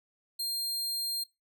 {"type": "tone", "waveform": "sawtooth", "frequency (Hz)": 4200, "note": "C8", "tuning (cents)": 6, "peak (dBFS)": -28, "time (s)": [0.39, 1.24], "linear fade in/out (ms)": 10, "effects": ["noise-tail reverb RT60 0.2 s tail -19 dB re dry"]}